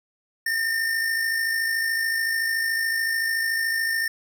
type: tone with amplitude modulation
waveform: square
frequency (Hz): 1812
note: A#6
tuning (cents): -50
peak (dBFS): -21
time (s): 0.46-4.08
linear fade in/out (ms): 5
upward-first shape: sine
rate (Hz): 53.7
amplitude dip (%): 40
effects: none